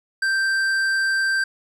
sine tone with tanh clipping, 1568 Hz, G6, in tune, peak -20 dBFS, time 0.22-1.44 s, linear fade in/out 5 ms, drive 11 dB, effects none

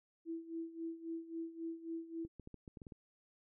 sine tone with tremolo, 329.6 Hz, E4, in tune, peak -38 dBFS, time 0.25-2.28 s, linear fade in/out 50 ms, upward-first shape sine, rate 3.7 Hz, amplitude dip 80%
clicks, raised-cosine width 3 ms, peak -37 dBFS, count 9, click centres 2.25 / 2.397 / 2.474 / 2.543 / 2.678 / 2.772 / 2.818 / 2.868 / 2.922 s
effects none

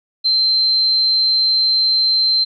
sine tone, 4117 Hz, C8, 29 cents flat, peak -12 dBFS, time 0.24-2.45 s, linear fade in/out 20 ms, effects none

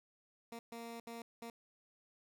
15% pulse tone bursts at uneven times, 232.3 Hz, A#3, 6 cents flat, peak -39 dBFS, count 4, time 0.52-0.59 / 0.72-1 / 1.07-1.22 / 1.42-1.5 s, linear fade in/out 2 ms, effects none

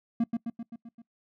triangle tone with echo, 231.7 Hz, A#3, 10 cents flat, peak -20 dBFS, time 0.2-0.24 s, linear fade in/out 5 ms, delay 130 ms, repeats 6, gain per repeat -4 dB, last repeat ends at 1.02 s, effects noise-tail reverb RT60 0.1 s tail -22 dB re dry

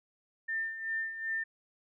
sine tone with tremolo, 1798 Hz, A6, 37 cents sharp, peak -30 dBFS, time 0.48-1.44 s, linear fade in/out 10 ms, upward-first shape sine, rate 2.6 Hz, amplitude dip 65%, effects none

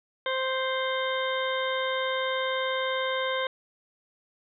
harmonic tone, 523.3 Hz, C5, in tune, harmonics 1 / 2 / 3 / 4 / 6 / 7, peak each -29 / -32 / -34 / -35 / -37 / -37 dBFS, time 0.26-3.47 s, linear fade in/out 2 ms, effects none

